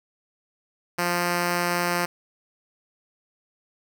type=tone; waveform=5% pulse; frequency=175.1 Hz; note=F3; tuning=5 cents sharp; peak=-11 dBFS; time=0.98-2.06 s; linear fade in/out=10 ms; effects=none